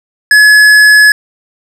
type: tone with hard clipping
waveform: sine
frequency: 1700 Hz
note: G#6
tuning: 40 cents sharp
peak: -3 dBFS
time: 0.31-1.12 s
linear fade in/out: 2 ms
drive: 11 dB
effects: none